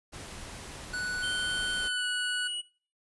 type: noise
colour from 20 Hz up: pink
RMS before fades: -43 dBFS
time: 0.12-1.89 s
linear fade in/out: 20 ms
type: tone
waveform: square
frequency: 1480 Hz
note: F#6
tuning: in tune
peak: -32 dBFS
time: 0.93-2.48 s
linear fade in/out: 10 ms
type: tone with pitch glide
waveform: square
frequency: 3116 to 2924 Hz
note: G7 to F#7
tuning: -11 to -21 cents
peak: -33 dBFS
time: 1.22-2.62 s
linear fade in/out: 20 ms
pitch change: -110 cents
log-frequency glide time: 1.79-2.06 s
effects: noise-tail reverb RT60 0.4 s tail -20 dB re dry + resampled to 24000 Hz